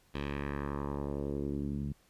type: tone with low-pass filter sweep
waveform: 10% pulse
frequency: 71 Hz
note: C#2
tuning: 42 cents sharp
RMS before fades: -36 dBFS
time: 0.14-1.93 s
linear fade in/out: 10 ms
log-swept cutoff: 3400 to 170 Hz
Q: 1.8
effects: pink hiss -67 dBFS RMS until 2.09 s + resampled to 32000 Hz